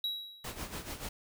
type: tone with exponential decay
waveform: triangle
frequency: 3874 Hz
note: B7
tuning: 34 cents flat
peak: -28 dBFS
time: 0.04-0.64 s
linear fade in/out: 2 ms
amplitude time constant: 130 ms
type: noise with tremolo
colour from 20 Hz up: pink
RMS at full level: -39 dBFS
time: 0.44-1.09 s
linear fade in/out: 5 ms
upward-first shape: sine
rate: 6.9 Hz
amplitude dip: 70%
effects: none